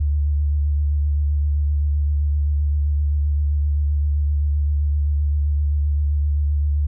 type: tone with vibrato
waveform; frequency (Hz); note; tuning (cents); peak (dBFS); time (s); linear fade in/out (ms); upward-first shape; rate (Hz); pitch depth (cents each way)
sine; 73.1; D2; -7; -16; 0-6.87; 10; triangle; 7.7; 34
effects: none